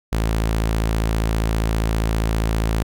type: tone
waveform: sawtooth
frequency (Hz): 55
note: A1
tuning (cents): 0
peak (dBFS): -14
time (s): 0.12-2.83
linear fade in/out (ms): 10
effects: none